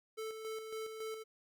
square tone with tremolo, 440 Hz, A4, in tune, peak -40 dBFS, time 0.17-1.24 s, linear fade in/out 20 ms, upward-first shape square, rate 3.6 Hz, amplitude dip 45%, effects none

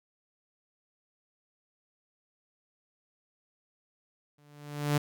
sawtooth tone with exponential growth, 146.5 Hz, D3, 4 cents flat, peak -19 dBFS, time 4.38-4.98 s, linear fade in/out 5 ms, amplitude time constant 130 ms, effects none

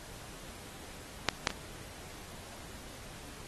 clicks, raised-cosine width 0.2 ms, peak -6 / -7 / -20 dBFS, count 3, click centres 1.287 / 1.472 / 1.504 s, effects pink hiss -49 dBFS RMS until 3.47 s + AAC 32 kbps

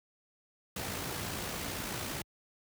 pink noise with amplitude modulation, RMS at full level -36 dBFS, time 0.76-2.22 s, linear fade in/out 5 ms, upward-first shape sine, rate 57.7 Hz, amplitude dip 35%, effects high-pass 60 Hz 12 dB/octave

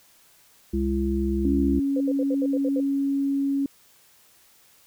harmonic tone, 67.7 Hz, C#2, 40 cents flat, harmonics 1 / 3 / 5, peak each -26 / -26 / -26 dBFS, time 0.73-1.8 s, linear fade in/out 10 ms
sine tone, 277.2 Hz, C#4, in tune, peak -21 dBFS, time 1.45-3.66 s, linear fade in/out 2 ms
sine tone bursts, 509 Hz, C5, 48 cents flat, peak -26 dBFS, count 8, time 1.96-2.803 s, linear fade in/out 5 ms, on 45 ms, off 69 ms
effects white hiss -57 dBFS RMS until 4.86 s

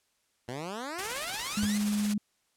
10% pulse exponential sweep, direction up, 116.54 to 2156 Hz, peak -27 dBFS, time 0.48-1.78 s, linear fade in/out 5 ms
white noise with tremolo, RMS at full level -35 dBFS, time 0.98-2.14 s, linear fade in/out 10 ms, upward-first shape sine, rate 17 Hz, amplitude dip 40%
sine tone, 207.7 Hz, G#3, in tune, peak -26 dBFS, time 1.57-2.18 s, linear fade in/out 5 ms
square tone with exponential decay, 92.6 Hz, F#2, 2 cents sharp, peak -28 dBFS, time 1.63-1.71 s, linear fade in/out 0 ms, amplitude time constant 17 ms
effects white hiss -73 dBFS RMS until 2.56 s + low-pass 10000 Hz 12 dB/octave

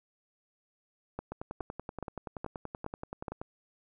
two click trains, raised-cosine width 1 ms, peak -22 / -24 dBFS, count 6 / 23, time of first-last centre 1.19-3.282 / 1.32-3.415 s, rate 2.39 / 10.5 Hz, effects none

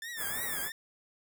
sawtooth tone with vibrato, 1760 Hz, A6, in tune, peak -35 dBFS, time 0.02-0.72 s, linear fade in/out 2 ms, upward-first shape triangle, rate 3 Hz, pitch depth 180 cents each way
white band-stop noise, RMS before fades -36 dBFS, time 0.16-0.71 s, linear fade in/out 50 ms, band 2300 to 7500 Hz, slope 96 dB/octave
effects none

